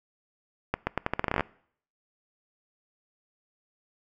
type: accelerating click train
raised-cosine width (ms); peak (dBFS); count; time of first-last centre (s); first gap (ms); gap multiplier
0.5; -10; 14; 0.74-1.407; 130; 0.82
effects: noise-tail reverb RT60 0.6 s tail -23 dB re dry